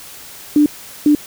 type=tone bursts at uneven times; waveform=sine; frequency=296.2 Hz; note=D4; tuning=15 cents sharp; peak=-7 dBFS; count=2; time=0.56-0.66 / 1.06-1.15 s; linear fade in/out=2 ms; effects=white hiss -36 dBFS RMS until 1.26 s